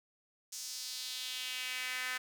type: tone with high-pass filter sweep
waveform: sawtooth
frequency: 254.2 Hz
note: C4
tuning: 50 cents flat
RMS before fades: -40 dBFS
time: 0.52-2.18 s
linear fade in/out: 10 ms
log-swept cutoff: 6100 to 1700 Hz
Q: 2.3
effects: none